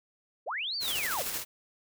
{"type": "linear two-way sweep", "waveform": "sine", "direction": "up then down", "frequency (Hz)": [369.9, 4720, 369.9], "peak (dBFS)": -31, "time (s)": [0.46, 1.23], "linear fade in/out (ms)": 20, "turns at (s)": 0.76}
{"type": "noise with tremolo", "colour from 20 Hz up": "white", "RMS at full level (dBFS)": -33, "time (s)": [0.8, 1.45], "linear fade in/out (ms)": 50, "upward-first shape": "square", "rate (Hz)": 13, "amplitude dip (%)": 35}
{"effects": []}